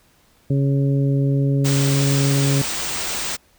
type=harmonic tone; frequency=138.59 Hz; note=C#3; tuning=in tune; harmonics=1 / 2 / 3 / 4; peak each=-16 / -23 / -28 / -32 dBFS; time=0.5-2.62 s; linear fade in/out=5 ms
type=band-stop noise; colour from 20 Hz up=white; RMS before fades=-25 dBFS; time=1.64-3.37 s; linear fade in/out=20 ms; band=9300 to 16000 Hz; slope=96 dB/octave
effects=pink hiss -57 dBFS RMS until 3.58 s